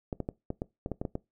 clicks, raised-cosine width 2 ms, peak -19 dBFS, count 10, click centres 0.128 / 0.203 / 0.289 / 0.504 / 0.619 / 0.861 / 0.917 / 1.015 / 1.052 / 1.154 s, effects noise-tail reverb RT60 0.2 s tail -21 dB re dry

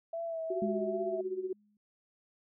sine tone with vibrato, 659.3 Hz, E5, in tune, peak -34 dBFS, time 0.13-1.21 s, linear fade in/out 5 ms, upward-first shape sine, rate 2.5 Hz, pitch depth 32 cents each way
sine tone with tremolo, 373 Hz, F#4, 14 cents sharp, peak -30 dBFS, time 0.5-1.53 s, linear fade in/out 5 ms, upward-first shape sine, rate 16 Hz, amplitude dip 75%
sine tone with exponential decay, 207.7 Hz, G#3, in tune, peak -30 dBFS, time 0.62-1.77 s, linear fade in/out 2 ms, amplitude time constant 250 ms
effects none

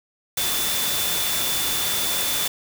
sine tone in noise, 3510 Hz, A7, 5 cents flat, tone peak -28 dBFS, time 0.37-2.48 s, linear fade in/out 5 ms, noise white, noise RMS -24 dBFS, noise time 0.37-2.48 s, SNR -7 dB, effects none

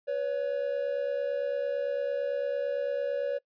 triangle tone pair together, 493.7 / 562.6 Hz, B4 / C#5, -1 / +26 cents, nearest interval major second, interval 227 cents, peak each -31 / -27 dBFS, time 0.07-3.39 s, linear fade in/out 20 ms, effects noise-tail reverb RT60 0.1 s tail -23 dB re dry + resampled to 11025 Hz

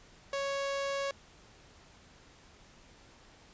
sawtooth tone, 554.4 Hz, C#5, in tune, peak -28 dBFS, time 0.33-1.11 s, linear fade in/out 2 ms, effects pink hiss -58 dBFS RMS until 3.53 s + resampled to 16000 Hz

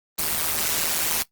white noise with amplitude modulation, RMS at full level -20 dBFS, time 0.18-1.23 s, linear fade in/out 10 ms, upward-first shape sine, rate 157 Hz, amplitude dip 90%, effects noise-tail reverb RT60 0.1 s tail -18 dB re dry + Opus 24 kbps

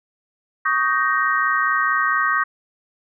sine chord, Eb dominant seventh, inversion third, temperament just, 1120.1 / 1244.5 / 1555.6 / 1866.8 Hz, Db6 / Eb6 / G6 / Bb6, +18 / 0 / -14 / +2 cents, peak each -22 dBFS, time 0.65-2.44 s, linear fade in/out 10 ms, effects none

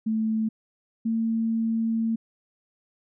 sine tone pair in turn, 220.1 / 225.8 Hz, A3 / A3, +1 / +45 cents, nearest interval unison, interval 44 cents, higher second, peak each -22 dBFS, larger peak neither, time 0.06-0.49 / 1.05-2.16 s, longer second, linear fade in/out 10 ms, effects none

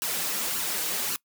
white noise with flanger, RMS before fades -29 dBFS, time 0.02-1.16 s, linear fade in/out 0 ms, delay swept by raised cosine 0.69 to 6.59 ms, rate 1.8 Hz, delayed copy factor +0.65, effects noise-tail reverb RT60 0.1 s tail -22 dB re dry + high-pass 150 Hz 12 dB/octave

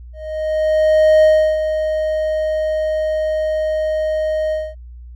triangle tone with ADSR envelope, 622.3 Hz, D#5, in tune, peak -5 dBFS, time 0.13-4.75 s, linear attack 1100 ms, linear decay 340 ms, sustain -9 dB, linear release 230 ms, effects added 60 Hz sine -33 dBFS peak until 5.15 s

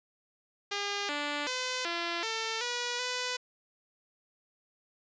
5% pulse tone with pitch steps, 404.9 / 292 / 508 / 341.3 / 447.7 / 485.3 / 498.6 Hz, G#4 / D4 / B4 / F4 / A4 / B4 / B4, -44 / -10 / +49 / -40 / +30 / -30 / +16 cents, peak -20 dBFS, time 0.71-3.37 s, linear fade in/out 10 ms, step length 380 ms, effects resampled to 16000 Hz

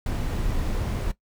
brown noise with ADSR envelope, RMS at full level -24 dBFS, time 0.06-1.12 s, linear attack 3 ms, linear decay 18 ms, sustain -2 dB, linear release 12 ms, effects noise-tail reverb RT60 0.1 s tail -17 dB re dry

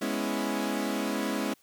sawtooth chord, C# minor seventh, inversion second, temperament equal, 207.7 / 246.9 / 277.2 / 329.6 Hz, G#3 / B3 / C#4 / E4, 0 / 0 / 0 / 0 cents, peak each -29 / -31 / -29 / -31 dBFS, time 0.01-1.54 s, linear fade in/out 10 ms, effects white hiss -64 dBFS RMS until 1.62 s

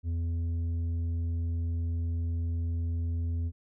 sine tone with tanh clipping, 84 Hz, E2, 33 cents sharp, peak -29 dBFS, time 0.03-3.52 s, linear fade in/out 50 ms, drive 6 dB, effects none

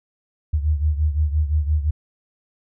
sine beating tone pair, 74.7 / 80.5 Hz, D2 / E2, +30 / -41 cents, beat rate 5.8 Hz, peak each -18 / -23 dBFS, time 0.53-1.91 s, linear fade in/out 10 ms, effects none

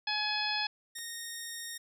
harmonic tone, 845 Hz, G#5, 30 cents sharp, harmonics 1 / 2 / 3 / 4 / 5 / 6, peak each -37 / -37 / -37 / -37 / -37 / -37 dBFS, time 0.07-0.67 s, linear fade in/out 5 ms
10% pulse tone, 1854 Hz, A#6, 10 cents flat, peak -30 dBFS, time 0.95-1.78 s, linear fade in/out 10 ms
click, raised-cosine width 0.2 ms, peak -36 dBFS, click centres 0.986 s
effects none

